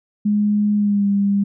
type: tone with pitch glide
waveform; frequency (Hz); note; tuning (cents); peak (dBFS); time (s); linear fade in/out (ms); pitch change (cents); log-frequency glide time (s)
sine; 208 to 200.2; G#3 to G3; +3 to +37; -14; 0.25-1.44; 10; -66; 0.75-1.07
effects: none